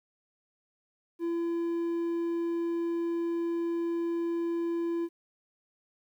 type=tone; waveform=triangle; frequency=338.1 Hz; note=E4; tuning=44 cents sharp; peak=-26 dBFS; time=1.19-5.09 s; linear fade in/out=50 ms; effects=11-bit